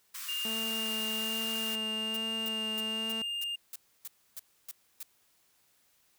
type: high-pass noise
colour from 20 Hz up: white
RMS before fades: -41 dBFS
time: 0.14-1.76 s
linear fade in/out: 10 ms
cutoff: 1000 Hz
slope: 96 dB/octave
type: tone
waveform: triangle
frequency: 2812 Hz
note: F7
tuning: 11 cents sharp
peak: -31 dBFS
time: 0.28-3.56 s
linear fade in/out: 10 ms
type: tone with vibrato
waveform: sawtooth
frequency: 220.5 Hz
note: A3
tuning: 4 cents sharp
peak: -34 dBFS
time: 0.45-3.22 s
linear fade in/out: 2 ms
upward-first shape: sine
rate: 1.2 Hz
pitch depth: 17 cents each way
type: noise bursts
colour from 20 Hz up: blue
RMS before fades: -41 dBFS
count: 10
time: 2.14-5.03 s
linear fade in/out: 2 ms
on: 28 ms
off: 290 ms
effects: white hiss -69 dBFS RMS until 6.18 s